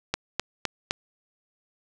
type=click train; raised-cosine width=0.2 ms; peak=-7 dBFS; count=4; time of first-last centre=0.14-0.909 s; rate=3.9 Hz; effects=7-bit